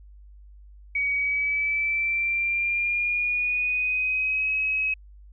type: tone with pitch glide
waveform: sine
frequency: 2261 to 2553 Hz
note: C#7 to D#7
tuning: +34 to +44 cents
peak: -22 dBFS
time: 0.95-4.94 s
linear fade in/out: 5 ms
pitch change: +210 cents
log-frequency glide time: 1.14-4.49 s
effects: added 50 Hz sine -45 dBFS peak until 5.32 s